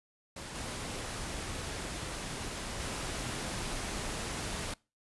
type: noise with level steps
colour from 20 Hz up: pink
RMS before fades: -43 / -39 / -37 dBFS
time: 0.36-4.74 s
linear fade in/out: 5 ms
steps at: 0.54 / 2.79 s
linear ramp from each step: 20 ms
effects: noise-tail reverb RT60 0.3 s tail -24 dB re dry + resampled to 24000 Hz